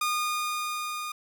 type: tone with level ramp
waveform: sawtooth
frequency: 1222 Hz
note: D#6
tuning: 32 cents flat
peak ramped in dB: -21 to -29 dBFS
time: 0.01-1.12 s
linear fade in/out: 5 ms
effects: none